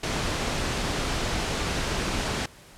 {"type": "low-pass noise", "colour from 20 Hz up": "pink", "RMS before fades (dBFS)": -28, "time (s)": [0.03, 2.46], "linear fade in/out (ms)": 5, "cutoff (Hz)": 6900, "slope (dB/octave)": 12, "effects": ["pink hiss -50 dBFS RMS until 2.77 s", "low-pass 11000 Hz 12 dB/octave"]}